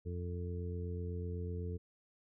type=harmonic tone; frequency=88 Hz; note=F2; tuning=14 cents sharp; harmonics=1 / 2 / 3 / 4 / 5; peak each=-38 / -46 / -52 / -52 / -46 dBFS; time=0.05-1.78 s; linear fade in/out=20 ms; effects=none